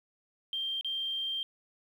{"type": "tone with dropouts", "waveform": "sine", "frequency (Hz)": 3169, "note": "G7", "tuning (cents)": 18, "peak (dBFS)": -31, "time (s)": [0.53, 1.43], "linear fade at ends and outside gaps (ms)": 1, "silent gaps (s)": [0.811, 0.846], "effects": ["10-bit"]}